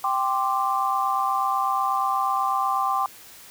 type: chord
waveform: sine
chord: G suspended fourth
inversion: none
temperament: equal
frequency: 784 / 1046.5 / 1174.7 Hz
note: G5 / C6 / D6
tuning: 0 / 0 / 0 cents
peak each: -25 dBFS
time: 0.04-3.06 s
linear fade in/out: 2 ms
effects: white hiss -46 dBFS RMS until 3.5 s